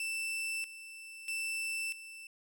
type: tone with tremolo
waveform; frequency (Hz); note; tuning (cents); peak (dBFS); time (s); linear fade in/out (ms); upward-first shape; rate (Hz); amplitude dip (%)
40% pulse; 2662; E7; +16; -33; 0-2.27; 2; square; 0.78; 75
effects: none